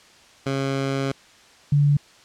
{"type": "tone pair in turn", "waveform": ["15% pulse", "sine"], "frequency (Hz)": [136.3, 144.4], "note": ["C#3", "D3"], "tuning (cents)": [-29, -29], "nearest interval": "minor second", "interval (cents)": 100, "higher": "second", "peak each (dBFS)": [-16, -14], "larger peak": "second", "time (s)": [[0.46, 1.12], [1.72, 1.97]], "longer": "first", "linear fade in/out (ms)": 5, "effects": ["white hiss -51 dBFS RMS until 2.24 s", "low-pass 6000 Hz 12 dB/octave"]}